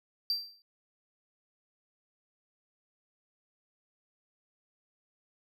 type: tone with exponential decay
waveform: triangle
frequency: 4699 Hz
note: D8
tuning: in tune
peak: -24 dBFS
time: 0.3-0.62 s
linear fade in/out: 1 ms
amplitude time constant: 68 ms
effects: none